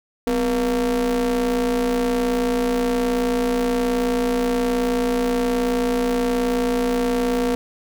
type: ring-modulated tone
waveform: square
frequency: 112.2 Hz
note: A2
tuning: 34 cents sharp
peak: -16 dBFS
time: 0.27-7.55 s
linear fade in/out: 0 ms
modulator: 366 Hz
effects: none